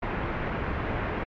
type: low-pass noise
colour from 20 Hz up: pink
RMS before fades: -30 dBFS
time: 0.02-1.24 s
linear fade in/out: 10 ms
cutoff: 2200 Hz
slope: 24 dB/octave
effects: MP3 48 kbps